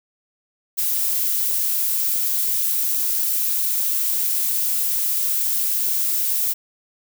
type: noise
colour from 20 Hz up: violet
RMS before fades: -21 dBFS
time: 0.77-6.54 s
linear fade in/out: 20 ms
effects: none